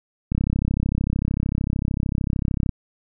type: click train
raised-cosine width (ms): 5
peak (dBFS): -9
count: 80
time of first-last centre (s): 0.32-2.692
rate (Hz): 33.3
effects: none